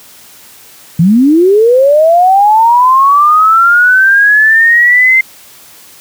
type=linear sweep; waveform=sine; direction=up; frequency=155.56 to 2091 Hz; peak=-3 dBFS; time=0.99-5.21 s; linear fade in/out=5 ms; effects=white hiss -37 dBFS RMS until 6 s + high-pass 60 Hz 12 dB/octave